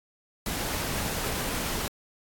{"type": "noise", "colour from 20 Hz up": "pink", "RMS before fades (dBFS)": -31, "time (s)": [0.46, 1.88], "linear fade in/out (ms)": 2, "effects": ["AAC 64 kbps"]}